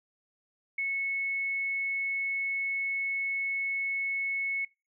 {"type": "tone", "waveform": "sine", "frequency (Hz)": 2200, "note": "C#7", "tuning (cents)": -14, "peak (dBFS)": -28, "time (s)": [0.78, 4.65], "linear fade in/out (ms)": 5, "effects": ["noise-tail reverb RT60 0.3 s tail -25 dB re dry"]}